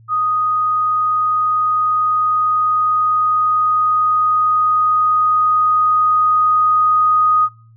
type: tone with level ramp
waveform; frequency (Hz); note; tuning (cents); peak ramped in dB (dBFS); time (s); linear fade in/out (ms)
sine; 1244.5; D#6; 0; -14 to -10; 0.08-7.49; 50
effects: noise-tail reverb RT60 0.4 s tail -24 dB re dry + added 113 Hz sine -43 dBFS peak until 7.76 s